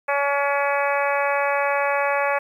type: harmonic tone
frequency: 282.6 Hz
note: C#4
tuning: 34 cents sharp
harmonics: 2 / 3 / 4 / 5 / 6 / 7 / 8 / 9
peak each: -23 / -25 / -27 / -30 / -28 / -32 / -30 / -32 dBFS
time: 0.08-2.39 s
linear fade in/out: 10 ms
effects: 9-bit